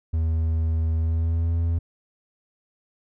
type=tone with pitch glide; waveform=triangle; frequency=80.7 to 83.69 Hz; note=E2 to E2; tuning=-36 to +27 cents; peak=-18 dBFS; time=0.13-1.79 s; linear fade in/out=10 ms; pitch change=+63 cents; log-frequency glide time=0.97-1.55 s; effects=none